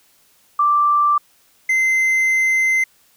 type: tone pair in turn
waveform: sine / triangle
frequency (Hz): 1174.7 / 2069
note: D6 / C7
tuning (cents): 0 / -20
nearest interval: minor seventh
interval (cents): 980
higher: second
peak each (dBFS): -12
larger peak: neither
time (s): 0.59-1.18 / 1.69-2.84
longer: second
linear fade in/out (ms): 5
effects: white hiss -56 dBFS RMS until 3.16 s